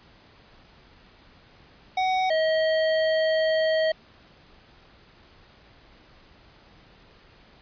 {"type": "tone pair in turn", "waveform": "square", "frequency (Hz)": [749, 635.5], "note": ["F#5", "D#5"], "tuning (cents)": [21, 36], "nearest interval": "minor third", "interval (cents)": 285, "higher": "first", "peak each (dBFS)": [-22, -21], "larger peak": "second", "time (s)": [[1.97, 2.3], [2.3, 3.92]], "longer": "second", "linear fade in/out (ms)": 5, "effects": ["pink hiss -54 dBFS RMS until 7.61 s", "resampled to 11025 Hz"]}